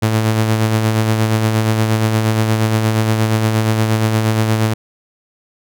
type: tone with tremolo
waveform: sawtooth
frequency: 110 Hz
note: A2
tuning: in tune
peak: -7 dBFS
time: 0.02-4.74 s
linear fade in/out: 10 ms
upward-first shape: sine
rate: 8.5 Hz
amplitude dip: 40%
effects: none